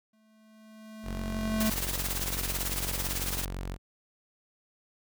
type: tone with exponential growth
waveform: square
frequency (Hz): 217.8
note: A3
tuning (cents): -17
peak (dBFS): -25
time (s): 0.13-1.7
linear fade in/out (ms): 5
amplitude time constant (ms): 340
type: tone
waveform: sawtooth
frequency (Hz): 45.92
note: F#1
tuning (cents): -12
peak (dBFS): -30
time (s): 1.03-3.78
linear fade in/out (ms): 50
type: noise with tremolo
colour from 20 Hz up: white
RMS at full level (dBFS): -31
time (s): 1.6-3.45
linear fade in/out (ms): 5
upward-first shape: sine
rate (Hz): 18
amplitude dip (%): 65
effects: none